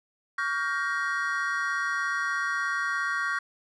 triangle chord, G half-diminished seventh, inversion second, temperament just, 1128.9 / 1411.2 / 1568 / 1881.6 Hz, Db6 / F6 / G6 / Bb6, +31 / +18 / 0 / +16 cents, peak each -30 dBFS, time 0.38-3.39 s, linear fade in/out 5 ms, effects resampled to 24000 Hz

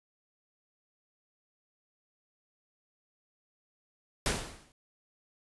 pink noise with exponential decay, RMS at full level -26 dBFS, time 4.26-4.72 s, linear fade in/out 1 ms, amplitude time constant 99 ms, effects resampled to 24000 Hz

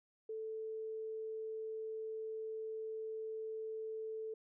sine tone, 440 Hz, A4, in tune, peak -40 dBFS, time 0.29-4.34 s, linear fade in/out 5 ms, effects none

